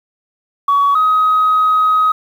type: tone pair in turn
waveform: sine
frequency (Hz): 1128 / 1262.1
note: C#6 / D#6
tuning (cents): +30 / +24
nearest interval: major second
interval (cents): 194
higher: second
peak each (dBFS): -8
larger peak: neither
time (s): 0.68-0.95 / 0.95-2.12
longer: second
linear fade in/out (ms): 5
effects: tanh soft clip ceiling -6 dBFS + 7-bit